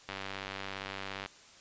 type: click train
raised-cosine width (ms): 0.3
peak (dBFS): -22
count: 115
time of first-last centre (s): 0.09-1.26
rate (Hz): 97.4
effects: white hiss -56 dBFS RMS until 1.6 s + resampled to 16000 Hz